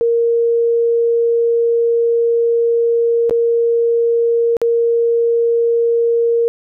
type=tone with dropouts; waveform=sine; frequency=466.2 Hz; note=A#4; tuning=in tune; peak=-11 dBFS; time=0.01-6.48 s; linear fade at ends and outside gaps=0 ms; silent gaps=3.296-3.309 / 4.568-4.616 s; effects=none